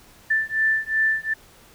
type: beating tone pair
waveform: sine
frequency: 1766 / 1768.7 Hz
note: A6 / A6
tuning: +6 / +9 cents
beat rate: 2.7 Hz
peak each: -22 dBFS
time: 0.3-1.34 s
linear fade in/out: 10 ms
effects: pink hiss -51 dBFS RMS until 1.74 s